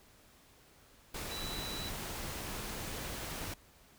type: tone in noise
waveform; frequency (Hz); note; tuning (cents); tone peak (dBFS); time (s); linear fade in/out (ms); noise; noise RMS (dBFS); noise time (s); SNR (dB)
sine; 3951; B7; 0; -42; 1.31-1.89; 5; pink; -41; 1.14-3.54; -4
effects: pink hiss -62 dBFS RMS until 3.98 s